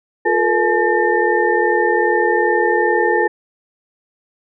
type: tone cluster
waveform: sine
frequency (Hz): 352.7 / 435.2 / 475.1 / 855 / 1803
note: F4 / A4 / A#4 / A5 / A6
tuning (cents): +17 / -19 / +33 / -50 / +42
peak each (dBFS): -19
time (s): 0.25-3.28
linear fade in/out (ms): 10
effects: none